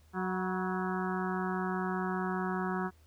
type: harmonic tone with a mistuned harmonic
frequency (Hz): 185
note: F#3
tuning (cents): 0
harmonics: 1 / 2 / 4 / 5 / 6 / 7 / 8 / 9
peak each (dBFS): -34 / -37 / -40 / -41 / -42 / -42 / -43 / -44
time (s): 0.13-2.91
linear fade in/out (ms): 50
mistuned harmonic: 5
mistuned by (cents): +57
effects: added 78 Hz sine -59 dBFS peak until 3.06 s + pink hiss -68 dBFS RMS until 3.06 s